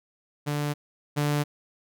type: tone pair in turn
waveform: sawtooth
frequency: 146.83 / 146.83 Hz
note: D3 / D3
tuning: 0 / 0 cents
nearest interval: unison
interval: 0 cents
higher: neither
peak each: -22 / -19 dBFS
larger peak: second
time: 0.46-0.74 / 1.16-1.44 s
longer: neither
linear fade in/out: 20 ms
effects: none